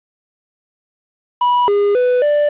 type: tone with pitch steps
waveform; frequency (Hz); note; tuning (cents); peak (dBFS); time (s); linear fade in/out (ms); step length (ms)
triangle; 978 / 407.3 / 497 / 589; B5 / G#4 / B4 / D5; -17 / -34 / +11 / +5; -9; 1.41-2.49; 5; 270
effects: resampled to 8000 Hz + 7-bit